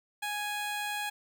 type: tone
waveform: 15% pulse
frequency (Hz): 830.6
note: G#5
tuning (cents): 0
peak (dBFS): -26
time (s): 0.22-1.1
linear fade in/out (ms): 10
effects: none

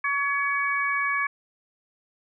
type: harmonic tone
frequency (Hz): 564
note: C#5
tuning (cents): +30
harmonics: 2 / 3 / 4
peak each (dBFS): -27 / -27 / -27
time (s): 0.04-1.27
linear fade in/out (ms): 5
effects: none

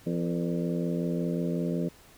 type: harmonic tone with a mistuned harmonic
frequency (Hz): 85.5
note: F2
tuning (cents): -36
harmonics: 2 / 3 / 4 / 5 / 6 / 7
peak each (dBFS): -29 / -33 / -35 / -37 / -39 / -40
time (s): 0.06-1.89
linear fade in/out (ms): 10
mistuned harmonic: 5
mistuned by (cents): +70
effects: pink hiss -55 dBFS RMS until 2.17 s

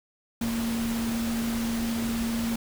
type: tone in noise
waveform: sine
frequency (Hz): 230.3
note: A#3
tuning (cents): -21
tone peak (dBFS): -26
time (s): 0.41-2.56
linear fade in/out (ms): 5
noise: pink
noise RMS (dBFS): -35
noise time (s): 0.41-2.56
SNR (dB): +6
effects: none

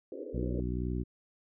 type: band-pass noise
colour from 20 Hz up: white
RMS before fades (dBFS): -41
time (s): 0.12-0.6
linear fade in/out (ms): 2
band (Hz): 270 to 540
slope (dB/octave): 96
type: harmonic tone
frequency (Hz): 61.3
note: B1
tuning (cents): -12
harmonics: 1 / 2 / 3 / 4 / 5 / 6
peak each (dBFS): -34 / -37 / -39 / -40 / -41 / -42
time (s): 0.33-1.04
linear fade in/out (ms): 20
effects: none

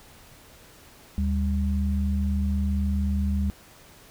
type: tone pair together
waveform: sine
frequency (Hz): 75 / 198.79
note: D2 / G3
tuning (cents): +37 / +24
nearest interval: octave + perfect fourth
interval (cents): 1687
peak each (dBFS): -23 / -27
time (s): 1.18-3.5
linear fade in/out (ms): 0
effects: pink hiss -51 dBFS RMS until 4.1 s

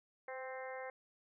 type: harmonic tone with a mistuned harmonic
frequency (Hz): 261.6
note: C4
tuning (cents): 0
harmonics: 2 / 3 / 4 / 5 / 6 / 7 / 8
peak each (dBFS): -45 / -49 / -53 / -58 / -54 / -53 / -53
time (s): 0.28-0.9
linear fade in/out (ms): 2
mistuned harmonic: 2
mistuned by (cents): -18
effects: none

